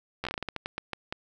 slowing click train, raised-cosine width 0.3 ms, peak -16 dBFS, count 14, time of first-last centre 0.24-1.125 s, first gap 12 ms, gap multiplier 1.26, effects none

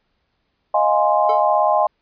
sine chord, F minor seventh, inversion third, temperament equal, 622.3 / 698.5 / 830.6 / 1046.5 Hz, Eb5 / F5 / Ab5 / C6, 0 / 0 / 0 / 0 cents, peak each -18 / -20 / -18 / -20 dBFS, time 0.74-1.87 s, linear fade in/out 5 ms
square tone with exponential decay, 440 Hz, A4, in tune, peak -24 dBFS, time 1.29-1.47 s, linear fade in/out 5 ms, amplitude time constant 39 ms
effects pink hiss -69 dBFS RMS until 2.01 s + resampled to 11025 Hz

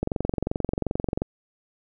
click train, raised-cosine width 2 ms, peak -11 dBFS, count 28, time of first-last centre 0.03-1.219 s, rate 22.7 Hz, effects none

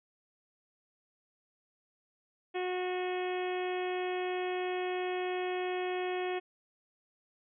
harmonic tone, 364.6 Hz, F#4, 25 cents flat, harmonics 1 / 2 / 3 / 4 / 5 / 6 / 7 / 8 / 9, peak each -33 / -38 / -47 / -50 / -45 / -47 / -45 / -53 / -50 dBFS, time 2.54-6.4 s, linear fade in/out 20 ms, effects none

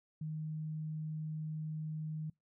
sine tone, 155.56 Hz, D#3, in tune, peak -37 dBFS, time 0.21-2.3 s, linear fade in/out 5 ms, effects noise-tail reverb RT60 0.2 s tail -26 dB re dry

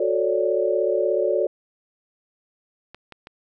sine chord, D major seventh, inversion first, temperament just, 367.1 / 440.5 / 550.6 / 587.3 Hz, F#4 / A4 / C#5 / D5, -14 / +2 / -12 / 0 cents, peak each -24 dBFS, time 0-1.47 s, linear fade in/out 5 ms
clicks, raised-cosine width 0.3 ms, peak -24 dBFS, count 3, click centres 2.946 / 3.123 / 3.271 s
effects none

